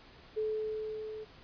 sine tone with level ramp, 432.6 Hz, A4, 29 cents flat, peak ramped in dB -29 to -40 dBFS, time 0.36-1.25 s, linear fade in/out 20 ms, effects pink hiss -56 dBFS RMS until 1.43 s + resampled to 11025 Hz

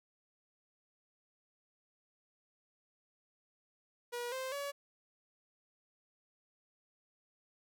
sawtooth tone with pitch steps, 481.7 / 522.3 / 566.3 Hz, B4 / C5 / C#5, -43 / -3 / +37 cents, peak -34 dBFS, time 4.12-4.72 s, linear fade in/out 20 ms, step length 200 ms, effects none

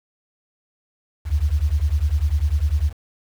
sine beating tone pair, 69.1 / 79.1 Hz, C#2 / D#2, -5 / +29 cents, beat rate 10 Hz, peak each -19 dBFS, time 1.25-2.93 s, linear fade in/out 50 ms, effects tanh soft clip ceiling -9 dBFS + 7-bit

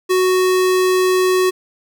square tone, 370 Hz, F#4, in tune, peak -13 dBFS, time 0.09-1.51 s, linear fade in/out 20 ms, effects none

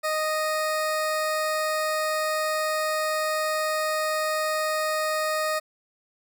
20% pulse tone, 621 Hz, D#5, 3 cents flat, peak -19 dBFS, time 0.03-5.6 s, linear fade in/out 20 ms, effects none

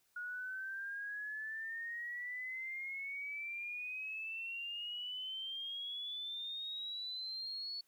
sine exponential sweep, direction up, 1443 to 4435 Hz, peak -40 dBFS, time 0.16-7.81 s, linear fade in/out 5 ms, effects white hiss -75 dBFS RMS until 7.87 s

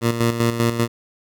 15% pulse tone with tremolo, 116.9 Hz, A#2, 5 cents sharp, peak -9 dBFS, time 0.01-0.88 s, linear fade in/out 50 ms, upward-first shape square, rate 5.1 Hz, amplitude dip 60%, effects none

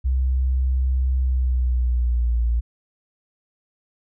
sine tone with pitch glide, 64.6 to 58.22 Hz, C2 to A#1, -21 to -2 cents, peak -17 dBFS, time 0.04-2.61 s, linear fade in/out 20 ms, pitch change -181 cents, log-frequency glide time 1.2-2.44 s, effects none

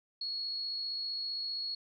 sine tone with amplitude modulation, 4337 Hz, C#8, 39 cents flat, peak -33 dBFS, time 0.21-1.75 s, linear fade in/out 5 ms, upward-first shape sine, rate 55.3 Hz, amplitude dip 25%, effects none

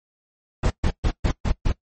brown noise bursts, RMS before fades -19 dBFS, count 6, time 0.63-1.724 s, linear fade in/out 10 ms, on 74 ms, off 130 ms, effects noise-tail reverb RT60 0.1 s tail -19 dB re dry + MP3 32 kbps

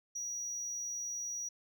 sine tone, 5790 Hz, F#8, 38 cents flat, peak -34 dBFS, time 0.15-1.49 s, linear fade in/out 10 ms, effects tanh soft clip ceiling -36 dBFS

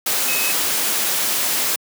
sine tone in noise, 2559 Hz, D#7, 48 cents sharp, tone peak -23 dBFS, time 0.28-0.52 s, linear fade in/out 5 ms, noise white, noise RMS -20 dBFS, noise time 0.06-1.76 s, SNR -6 dB, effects high-pass 200 Hz 12 dB/octave

